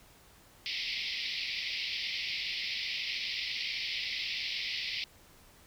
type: band-pass noise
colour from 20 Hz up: pink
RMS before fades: -36 dBFS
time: 0.66-5.04 s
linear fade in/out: 0 ms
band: 2000 to 5300 Hz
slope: 96 dB/octave
effects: pink hiss -59 dBFS RMS until 5.66 s